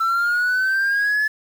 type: linear sweep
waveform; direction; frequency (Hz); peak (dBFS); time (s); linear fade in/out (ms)
sine; up; 1329 to 1729; -14; 0-1.28; 10
effects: tanh soft clip ceiling -16 dBFS + 7-bit